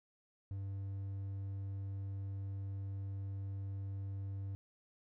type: tone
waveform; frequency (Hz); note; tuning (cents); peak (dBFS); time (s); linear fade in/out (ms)
triangle; 98; G2; 0; -37; 0.51-4.55; 0
effects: none